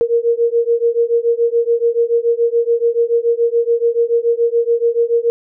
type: beating tone pair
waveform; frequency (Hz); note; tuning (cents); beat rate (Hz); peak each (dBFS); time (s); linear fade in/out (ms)
sine; 464.4 / 471.4; A#4 / A#4; -7 / +19; 7; -15; 0.01-5.3; 0
effects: none